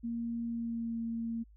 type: tone with pitch glide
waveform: sine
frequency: 233.1 to 229.4 Hz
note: A#3 to A#3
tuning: 0 to -28 cents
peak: -33 dBFS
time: 0.03-1.44 s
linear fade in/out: 20 ms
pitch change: -28 cents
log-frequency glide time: 0.46-0.99 s
effects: added 52 Hz sine -55 dBFS peak until 1.56 s